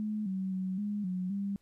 sine tone with pitch steps, 212.9 / 189.7 / 187.3 / 206.5 / 183.3 / 199.1 Hz, G#3 / F#3 / F#3 / G#3 / F#3 / G3, +43 / +43 / +21 / -10 / -16 / +27 cents, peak -31 dBFS, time 0-1.56 s, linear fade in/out 0 ms, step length 260 ms, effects pink hiss -73 dBFS RMS until 1.61 s + resampled to 32000 Hz

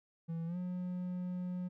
triangle tone with pitch glide, 165.4 to 180.37 Hz, E3 to F#3, +6 to -44 cents, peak -34 dBFS, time 0.28-1.69 s, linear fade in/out 20 ms, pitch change +150 cents, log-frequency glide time 0.46-0.57 s, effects none

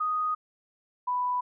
sine tone pair in turn, 1244.5 / 990.9 Hz, D#6 / B5, 0 / +5 cents, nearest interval major third, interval 395 cents, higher first, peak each -25 dBFS, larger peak neither, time 0-0.35 / 1.07-1.41 s, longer first, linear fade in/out 10 ms, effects none

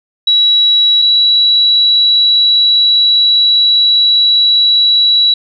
sine tone pair in turn, 3900 / 3915 Hz, B7 / B7, -23 / -16 cents, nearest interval unison, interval 7 cents, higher second, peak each -6 dBFS, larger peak neither, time 0.27-1.02 / 1.02-5.34 s, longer second, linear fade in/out 5 ms, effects none

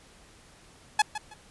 sawtooth tone with echo, 850 Hz, G#5, 40 cents sharp, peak -14 dBFS, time 0.99-1.02 s, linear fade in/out 5 ms, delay 160 ms, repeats 2, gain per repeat -13 dB, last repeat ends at 1.34 s, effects pink hiss -55 dBFS RMS until 1.5 s + resampled to 24000 Hz

